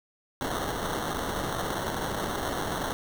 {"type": "noise with sample-and-hold", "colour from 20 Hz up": "violet", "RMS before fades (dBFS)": -31, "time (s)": [0.41, 2.93], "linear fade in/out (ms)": 0, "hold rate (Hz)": 2450, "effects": []}